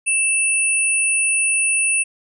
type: tone pair together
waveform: sine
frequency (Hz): 2647 / 9424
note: E7 / D9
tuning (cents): +7 / +5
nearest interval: octave + minor seventh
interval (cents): 2198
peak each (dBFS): -18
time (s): 0.06-2.04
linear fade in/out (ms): 20
effects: none